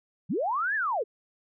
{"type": "linear two-way sweep", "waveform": "sine", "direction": "up then down", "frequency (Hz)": [124.5, 1793, 374], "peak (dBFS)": -25, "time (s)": [0.29, 1.04], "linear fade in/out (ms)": 20, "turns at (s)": 0.75, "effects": []}